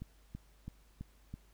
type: click train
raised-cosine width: 5 ms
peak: -30 dBFS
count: 5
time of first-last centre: 0.02-1.34 s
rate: 3.03 Hz
effects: added 50 Hz sine -62 dBFS peak until 1.53 s + pink hiss -69 dBFS RMS until 1.53 s